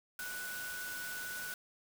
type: tone in noise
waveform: sine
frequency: 1480 Hz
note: F#6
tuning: in tune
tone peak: -41 dBFS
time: 0.19-1.54 s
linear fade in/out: 2 ms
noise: white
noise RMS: -45 dBFS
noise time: 0.19-1.54 s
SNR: +1 dB
effects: none